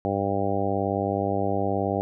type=harmonic tone; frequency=99 Hz; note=G2; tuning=18 cents sharp; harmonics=1 / 2 / 3 / 4 / 5 / 6 / 7 / 8; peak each=-31 / -31 / -31 / -31 / -31 / -31 / -31 / -31 dBFS; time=0.05-2.01 s; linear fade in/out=0 ms; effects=none